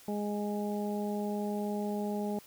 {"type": "harmonic tone", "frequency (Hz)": 206.9, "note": "G#3", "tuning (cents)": -6, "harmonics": [1, 2, 3, 4], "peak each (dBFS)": [-33, -37, -41, -41], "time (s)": [0.08, 2.39], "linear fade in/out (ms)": 2, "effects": ["white hiss -56 dBFS RMS until 2.46 s"]}